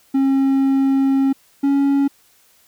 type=tone pair in turn; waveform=triangle; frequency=270.5 / 278.6 Hz; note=C#4 / C#4; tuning=-42 / +9 cents; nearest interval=minor second; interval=51 cents; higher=second; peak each=-11 dBFS; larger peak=neither; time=0.14-1.33 / 1.63-2.08 s; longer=first; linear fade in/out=10 ms; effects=white hiss -55 dBFS RMS until 2.67 s